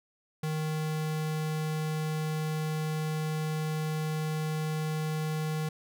square tone, 155.56 Hz, D#3, in tune, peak -30 dBFS, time 0.43-5.69 s, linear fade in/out 5 ms, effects none

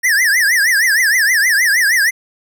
square tone with vibrato, 1810 Hz, A6, 48 cents sharp, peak -11 dBFS, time 0.03-2.11 s, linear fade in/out 20 ms, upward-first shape triangle, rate 6.4 Hz, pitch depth 250 cents each way, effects none

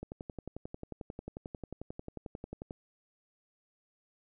click train, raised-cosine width 2 ms, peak -27 dBFS, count 31, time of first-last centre 0.03-2.709 s, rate 11.2 Hz, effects none

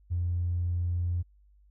triangle tone with tanh clipping, 87.31 Hz, F2, in tune, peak -26 dBFS, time 0.1-1.23 s, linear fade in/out 20 ms, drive 4 dB, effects added 50 Hz sine -57 dBFS peak until 1.7 s

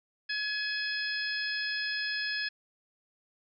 harmonic tone with a mistuned harmonic, 847 Hz, G#5, 34 cents sharp, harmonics 2 / 3 / 4 / 5 / 6, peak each -33 / -39 / -42 / -41 / -36 dBFS, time 0.29-2.49 s, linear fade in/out 10 ms, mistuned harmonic 4, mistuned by -20 cents, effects none

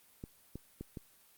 clicks, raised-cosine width 3 ms, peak -29 dBFS, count 4, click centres 0.239 / 0.556 / 0.81 / 0.972 s, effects white hiss -64 dBFS RMS until 1.37 s + Opus 32 kbps

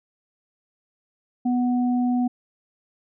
sine tone pair together, 246.8 / 740 Hz, B3 / F#5, -1 / 0 cents, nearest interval octave + perfect fifth, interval 1901 cents, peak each -19 / -30 dBFS, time 1.45-2.28 s, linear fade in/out 10 ms, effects none

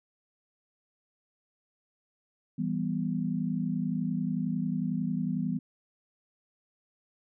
sine chord, E minor, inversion none, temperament equal, 164.81 / 196 / 246.9 Hz, E3 / G3 / B3, 0 / 0 / 0 cents, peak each -32 dBFS, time 2.58-5.59 s, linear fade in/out 10 ms, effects none

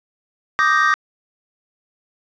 triangle chord, Eb major seventh, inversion third, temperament equal, 1174.7 / 1244.5 / 1568 / 1864.7 Hz, D6 / Eb6 / G6 / Bb6, 0 / 0 / 0 / 0 cents, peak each -17 dBFS, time 0.59-0.94 s, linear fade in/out 0 ms, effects resampled to 16000 Hz + 7-bit

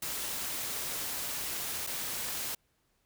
white noise with dropouts, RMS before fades -36 dBFS, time 0.02-2.55 s, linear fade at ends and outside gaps 5 ms, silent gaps 1.867-1.871 s, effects pink hiss -74 dBFS RMS until 3.05 s

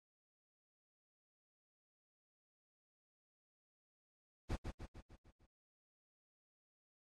brown noise with echo, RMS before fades -39 dBFS, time 4.49-4.57 s, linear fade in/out 20 ms, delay 150 ms, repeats 6, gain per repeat -5 dB, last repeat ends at 5.47 s, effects low-pass 8000 Hz 12 dB/octave + AAC 64 kbps

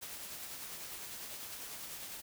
white noise with tremolo, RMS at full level -44 dBFS, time 0.01-2.22 s, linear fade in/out 20 ms, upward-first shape triangle, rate 10 Hz, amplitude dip 35%, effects none

